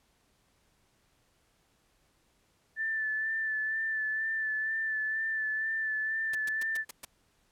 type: tone with vibrato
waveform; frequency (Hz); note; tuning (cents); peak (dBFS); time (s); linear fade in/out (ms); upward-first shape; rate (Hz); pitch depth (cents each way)
sine; 1760; A6; 0; -29; 2.76-6.85; 50; sine; 2.1; 24
type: noise bursts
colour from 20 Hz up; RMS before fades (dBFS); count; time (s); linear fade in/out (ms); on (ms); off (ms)
white; -40; 6; 6.33-7.05; 5; 20; 120
effects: pink hiss -70 dBFS RMS until 7.51 s + low-pass 12000 Hz 12 dB/octave